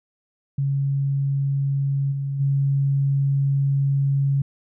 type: tone with level steps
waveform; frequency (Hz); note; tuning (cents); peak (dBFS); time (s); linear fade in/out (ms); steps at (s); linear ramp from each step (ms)
sine; 138.59; C#3; 0; -19 / -23 / -17; 0.58-4.42; 5; 2.11 / 2.39; 20
effects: none